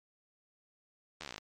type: slowing click train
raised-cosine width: 0.2 ms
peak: -24 dBFS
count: 12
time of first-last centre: 1.21-1.38 s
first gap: 12 ms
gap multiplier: 1.05
effects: MP3 64 kbps